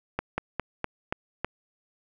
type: slowing click train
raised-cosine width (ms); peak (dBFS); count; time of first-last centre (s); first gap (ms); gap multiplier
0.5; -12; 6; 0.19-1.446; 190; 1.14
effects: none